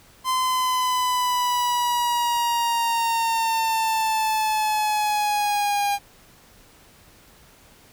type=linear sweep; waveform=45% pulse; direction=down; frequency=1034 to 806 Hz; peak=-20 dBFS; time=0.24-5.99 s; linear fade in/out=50 ms; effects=pink hiss -52 dBFS RMS until 7.92 s